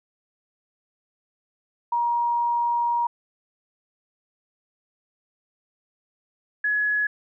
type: tone pair in turn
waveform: sine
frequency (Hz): 948 / 1689.1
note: A#5 / G#6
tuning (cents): +29 / +29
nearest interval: minor seventh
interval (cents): 1000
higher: second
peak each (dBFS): -20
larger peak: neither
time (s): 1.92-3.07 / 6.64-7.07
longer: first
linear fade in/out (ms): 5
effects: none